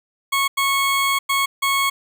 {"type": "tone bursts at uneven times", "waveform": "20% pulse", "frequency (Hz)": 1100, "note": "C#6", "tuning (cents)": -14, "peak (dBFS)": -12, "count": 4, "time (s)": [[0.32, 0.48], [0.57, 1.19], [1.29, 1.46], [1.62, 1.9]], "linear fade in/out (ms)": 10, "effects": []}